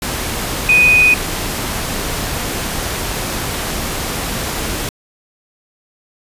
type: tone in noise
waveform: sine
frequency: 2489 Hz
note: D#7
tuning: in tune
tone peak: -7 dBFS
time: 0.69-1.14 s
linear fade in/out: 2 ms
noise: pink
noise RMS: -21 dBFS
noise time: 0.02-4.89 s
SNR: +11 dB
effects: resampled to 32000 Hz